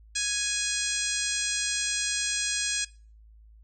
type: harmonic tone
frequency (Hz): 830.6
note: G#5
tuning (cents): 0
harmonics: 2 / 3 / 4 / 5 / 6 / 7 / 8 / 9 / 10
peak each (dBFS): -35 / -35 / -35 / -35 / -35 / -35 / -35 / -35 / -35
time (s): 0.15-2.85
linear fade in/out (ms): 10
effects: noise-tail reverb RT60 0.4 s tail -22 dB re dry + added 54 Hz sine -50 dBFS peak until 3.63 s